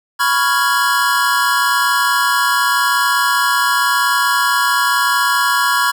square chord, C# dominant seventh, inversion third, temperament equal, 987.8 / 1108.7 / 1396.9 / 1661.2 Hz, B5 / C#6 / E#6 / G#6, 0 / 0 / 0 / 0 cents, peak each -19 dBFS, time 0.19-5.92 s, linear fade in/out 20 ms, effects none

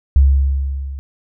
sine tone with level ramp, 68.4 Hz, C#2, 23 cents flat, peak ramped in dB -5 to -25 dBFS, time 0.16-0.99 s, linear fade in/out 0 ms, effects none

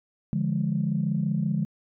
sine chord, D diminished, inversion none, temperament equal with one note detuned, 146.83 / 172.31 / 207.7 Hz, D3 / F3 / Ab3, 0 / -23 / 0 cents, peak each -27 dBFS, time 0.33-1.65 s, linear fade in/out 0 ms, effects tanh soft clip ceiling -14 dBFS

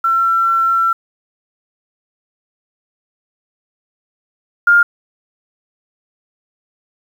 sine tone pair in turn, 1351 / 1407.5 Hz, E6 / F6, +42 / +13 cents, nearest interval minor second, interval 71 cents, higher second, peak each -11 / -6 dBFS, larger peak second, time 0.04-0.93 / 4.67-4.83 s, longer first, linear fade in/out 5 ms, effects 7-bit

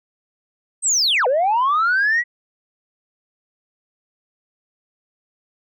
sine linear two-way sweep, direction down then up, 8460 to 480 to 1965 Hz, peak -13 dBFS, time 0.82-2.24 s, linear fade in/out 50 ms, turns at 1.27 s, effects tanh soft clip ceiling -12 dBFS

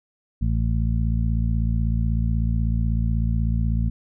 harmonic tone, 56.2 Hz, A1, 37 cents sharp, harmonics 1 / 2 / 3 / 4, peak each -21 / -24 / -29 / -30 dBFS, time 0.41-3.9 s, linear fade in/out 10 ms, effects none

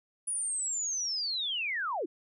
sine linear sweep, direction down, 9840 to 277.2 Hz, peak -30 dBFS, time 0.27-2.06 s, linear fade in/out 10 ms, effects none

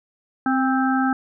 harmonic tone with a mistuned harmonic, 261.6 Hz, C4, in tune, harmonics 1 / 3 / 5 / 6, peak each -19 / -24 / -26 / -27 dBFS, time 0.46-1.13 s, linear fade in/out 2 ms, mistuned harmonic 3, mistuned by +29 cents, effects none

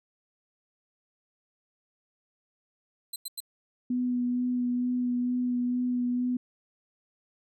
15% pulse tone bursts, 4068 Hz, C8, 50 cents flat, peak -27 dBFS, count 3, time 3.13-3.404 s, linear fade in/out 5 ms, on 30 ms, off 92 ms
sine tone with vibrato, 246.9 Hz, B3, in tune, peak -25 dBFS, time 3.9-6.37 s, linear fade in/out 5 ms, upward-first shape sine, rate 2.2 Hz, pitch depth 14 cents each way
effects none

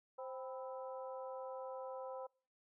harmonic tone with a mistuned harmonic, 261.6 Hz, C4, in tune, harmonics 2 / 3 / 4 / 5, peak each -45 / -51 / -52 / -57 dBFS, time 0.18-2.27 s, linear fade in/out 10 ms, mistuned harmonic 4, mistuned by -87 cents, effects noise-tail reverb RT60 0.4 s tail -26 dB re dry

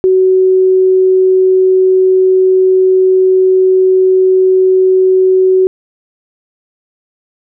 sine tone, 374.6 Hz, F#4, 21 cents sharp, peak -5 dBFS, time 0.04-5.67 s, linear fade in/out 0 ms, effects none

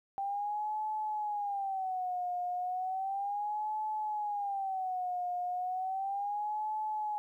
sine tone with vibrato, 784 Hz, G5, in tune, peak -32 dBFS, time 0.18-7.18 s, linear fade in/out 0 ms, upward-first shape sine, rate 0.34 Hz, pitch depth 160 cents each way, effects 12-bit

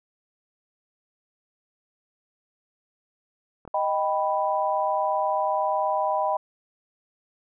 clicks, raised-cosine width 1 ms, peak -31 / -24 dBFS, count 2, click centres 3.652 / 3.677 s
sine chord, Eb augmented, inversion none, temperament equal, 622.3 / 784 / 987.8 Hz, Eb5 / G5 / B5, 0 / 0 / 0 cents, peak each -26 dBFS, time 3.74-6.37 s, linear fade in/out 5 ms
effects none

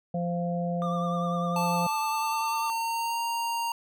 harmonic tone, 173.5 Hz, F3, 11 cents flat, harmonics 1 / 3 / 4, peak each -28 / -33 / -34 dBFS, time 0.14-1.87 s, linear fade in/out 5 ms
triangle tone with vibrato, 1187 Hz, D6, 18 cents sharp, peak -30 dBFS, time 0.82-2.7 s, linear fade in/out 0 ms, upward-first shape triangle, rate 10 Hz, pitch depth 47 cents each way
square tone with pitch glide, 880 to 930.7 Hz, A5 to A#5, 0 to -3 cents, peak -28 dBFS, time 1.56-3.72 s, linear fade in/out 2 ms, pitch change +97 cents, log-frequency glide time 2.03-3.22 s
effects none

